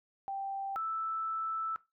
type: tone pair in turn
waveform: sine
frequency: 784 / 1318.5 Hz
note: G5 / E6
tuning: 0 / 0 cents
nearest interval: major sixth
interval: 900 cents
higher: second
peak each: -34 / -32 dBFS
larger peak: second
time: 0.28-0.76 / 0.76-1.76 s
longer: second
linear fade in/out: 0 ms
effects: noise-tail reverb RT60 0.2 s tail -17 dB re dry